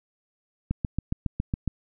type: click train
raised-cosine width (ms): 5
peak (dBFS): -13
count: 8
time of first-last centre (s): 0.71-1.677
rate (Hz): 7.24
effects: none